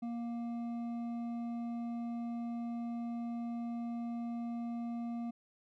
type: tone with hard clipping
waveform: sine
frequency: 235 Hz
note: A#3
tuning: 14 cents sharp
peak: -38 dBFS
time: 0.02-5.31 s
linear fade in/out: 10 ms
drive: 7 dB
effects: none